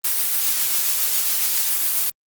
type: noise with tremolo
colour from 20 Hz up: blue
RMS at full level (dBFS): -19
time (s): 0.04-2.1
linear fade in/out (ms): 5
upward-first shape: triangle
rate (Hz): 7.3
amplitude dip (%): 25
effects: Opus 32 kbps